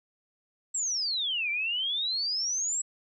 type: exponential two-way sweep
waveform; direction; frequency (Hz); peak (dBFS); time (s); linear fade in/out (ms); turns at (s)
sine; down then up; 7830 to 2311 to 7830; -27; 0.74-2.82; 10; 1.5
effects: none